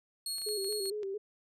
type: tone with tremolo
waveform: 25% pulse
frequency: 4316 Hz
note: C#8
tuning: 47 cents flat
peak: -29 dBFS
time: 0.26-0.9 s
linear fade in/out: 2 ms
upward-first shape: triangle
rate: 5 Hz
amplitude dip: 30%
type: clicks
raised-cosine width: 0.2 ms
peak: -35 dBFS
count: 7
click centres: 0.383 / 0.418 / 0.488 / 0.645 / 0.726 / 0.857 / 1.032 s
type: tone with vibrato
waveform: sine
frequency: 405.5 Hz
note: G#4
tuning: 41 cents flat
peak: -34 dBFS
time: 0.46-1.18 s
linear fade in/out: 10 ms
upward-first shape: square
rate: 4.4 Hz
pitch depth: 68 cents each way
effects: none